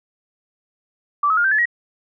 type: tone with pitch steps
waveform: sine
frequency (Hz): 1163 / 1283 / 1415.4 / 1561.4 / 1722.5 / 1900.2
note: D6 / E6 / F6 / G6 / A6 / A#6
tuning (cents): -17 / -47 / +23 / -7 / -37 / +33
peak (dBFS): -14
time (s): 1.23-1.656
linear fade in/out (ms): 5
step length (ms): 71
effects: none